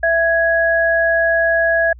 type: tone pair together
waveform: sine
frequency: 664 / 1664.5 Hz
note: E5 / G#6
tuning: +12 / +3 cents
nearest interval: octave + major third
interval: 1591 cents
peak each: -15 dBFS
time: 0.03-1.93 s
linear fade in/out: 5 ms
effects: added 60 Hz sine -36 dBFS peak until 1.99 s